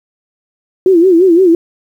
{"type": "tone with vibrato", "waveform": "sine", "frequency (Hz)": 355.2, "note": "F4", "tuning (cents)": 29, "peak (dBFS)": -4, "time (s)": [0.86, 1.55], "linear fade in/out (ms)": 2, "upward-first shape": "sine", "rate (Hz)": 5.8, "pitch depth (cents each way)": 140, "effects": ["7-bit"]}